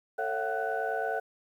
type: tone cluster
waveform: sine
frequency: 446.6 / 551 / 683 / 752 / 1490 Hz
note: A4 / C#5 / F5 / F#5 / F#6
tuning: +26 / -11 / -39 / +28 / +12 cents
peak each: -34 / -37 / -34 / -33 / -35 dBFS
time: 0.18-1.2 s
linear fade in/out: 10 ms
effects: tanh soft clip ceiling -19 dBFS + 10-bit